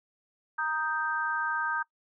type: chord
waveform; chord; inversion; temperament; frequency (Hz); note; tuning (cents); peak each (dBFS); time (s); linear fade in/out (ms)
sine; Eb major; second; equal; 932.3 / 1244.5 / 1568; Bb5 / Eb6 / G6; 0 / 0 / 0; -33 / -33 / -30; 0.58-1.83; 10
effects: noise-tail reverb RT60 0.1 s tail -22 dB re dry